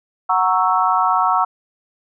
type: chord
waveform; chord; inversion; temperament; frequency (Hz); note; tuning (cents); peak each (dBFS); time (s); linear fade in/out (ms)
sine; F# dominant seventh; none; equal; 740 / 932.3 / 1108.7 / 1318.5; F#5 / A#5 / C#6 / E6; 0 / 0 / 0 / 0; -19; 0.29-1.45; 10
effects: none